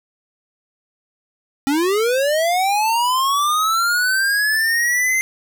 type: linear sweep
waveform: square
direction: up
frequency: 266.9 to 2086 Hz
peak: -16 dBFS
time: 1.67-5.21 s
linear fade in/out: 0 ms
effects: none